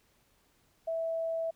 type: tone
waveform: sine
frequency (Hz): 656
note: E5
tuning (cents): -9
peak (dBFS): -30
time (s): 0.87-1.51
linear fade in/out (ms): 10
effects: pink hiss -69 dBFS RMS until 1.55 s